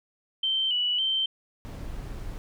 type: tone with vibrato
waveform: sine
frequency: 3032 Hz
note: F#7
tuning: 42 cents sharp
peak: -23 dBFS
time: 0.43-1.26 s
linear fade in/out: 5 ms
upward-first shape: square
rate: 1.8 Hz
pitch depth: 47 cents each way
type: noise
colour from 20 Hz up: brown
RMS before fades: -36 dBFS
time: 1.65-2.38 s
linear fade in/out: 0 ms
effects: none